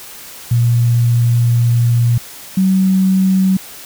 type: tone pair in turn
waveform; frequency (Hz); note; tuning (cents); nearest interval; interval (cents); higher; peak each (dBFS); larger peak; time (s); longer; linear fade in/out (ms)
sine; 118.8 / 189.35; A#2 / F#3; +33 / +40; minor sixth; 807; second; -9; neither; 0.51-2.18 / 2.57-3.57; first; 5
effects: white hiss -34 dBFS RMS until 3.85 s